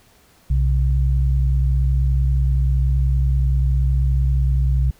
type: tone pair together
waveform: sine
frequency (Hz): 63 / 133.5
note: B1 / C3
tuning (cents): +35 / +35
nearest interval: octave + minor second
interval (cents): 1300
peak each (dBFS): -15 / -21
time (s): 0.5-4.91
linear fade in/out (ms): 5
effects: pink hiss -54 dBFS RMS until 4.99 s